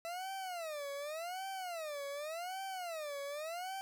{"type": "tone with vibrato", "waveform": "40% pulse", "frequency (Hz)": 659.3, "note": "E5", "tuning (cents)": 0, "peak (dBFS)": -39, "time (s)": [0.05, 3.81], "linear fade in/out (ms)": 0, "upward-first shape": "sine", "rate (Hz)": 0.87, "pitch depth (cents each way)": 280, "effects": []}